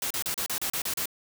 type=noise bursts; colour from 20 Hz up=white; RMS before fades=-30 dBFS; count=9; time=0.02-1.057 s; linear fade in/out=2 ms; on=85 ms; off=34 ms; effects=none